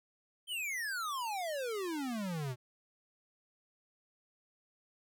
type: exponential sweep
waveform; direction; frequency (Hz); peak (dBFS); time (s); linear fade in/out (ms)
square; down; 3171 to 119.5; -36; 0.47-2.56; 50
effects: none